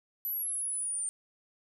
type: exponential sweep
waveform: sine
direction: down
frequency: 12000 to 8920 Hz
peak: -31 dBFS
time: 0.25-1.09 s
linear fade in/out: 0 ms
effects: none